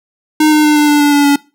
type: tone with pitch steps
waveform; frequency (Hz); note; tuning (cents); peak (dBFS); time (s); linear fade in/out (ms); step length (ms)
square; 307.3 / 303.9 / 300.6 / 297.3 / 294.1 / 290.9 / 287.7 / 284.6; D#4 / D#4 / D4 / D4 / D4 / D4 / D4 / C#4; -21 / -41 / +40 / +21 / +3 / -16 / -36 / +46; -7; 0.4-1.36; 5; 120
effects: noise-tail reverb RT60 0.3 s tail -22 dB re dry